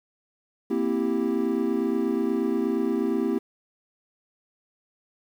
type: chord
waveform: triangle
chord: C dominant seventh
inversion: third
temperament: equal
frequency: 233.1 / 261.6 / 329.6 / 392 Hz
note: Bb3 / C4 / E4 / G4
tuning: 0 / 0 / 0 / 0 cents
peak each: -26 dBFS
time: 0.7-3.39 s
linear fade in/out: 10 ms
effects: 9-bit